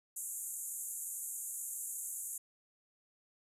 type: band-pass noise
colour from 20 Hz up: pink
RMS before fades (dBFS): -42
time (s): 0.16-2.38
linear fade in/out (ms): 5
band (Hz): 6800 to 13000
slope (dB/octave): 96
effects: none